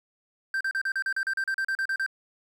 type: tone bursts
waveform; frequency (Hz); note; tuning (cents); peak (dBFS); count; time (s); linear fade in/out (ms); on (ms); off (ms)
triangle; 1568; G6; 0; -23; 15; 0.54-2.063; 2; 67; 37
effects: 10-bit